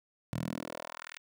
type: tone with high-pass filter sweep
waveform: 10% pulse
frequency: 40.6 Hz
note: E1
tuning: 26 cents flat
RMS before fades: -40 dBFS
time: 0.33-1.18 s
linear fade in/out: 0 ms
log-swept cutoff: 110 to 2300 Hz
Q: 1.8
effects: none